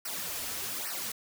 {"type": "noise with flanger", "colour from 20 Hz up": "white", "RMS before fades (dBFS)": -36, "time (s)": [0.05, 1.12], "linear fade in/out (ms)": 5, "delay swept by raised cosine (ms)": [0.28, 5.88], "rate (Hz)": 1.2, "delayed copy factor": -0.9, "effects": []}